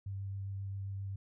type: tone with vibrato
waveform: sine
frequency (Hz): 98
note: G2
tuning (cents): 0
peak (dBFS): -37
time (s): 0.06-1.16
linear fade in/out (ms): 5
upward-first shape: triangle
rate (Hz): 7.5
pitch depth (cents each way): 13
effects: none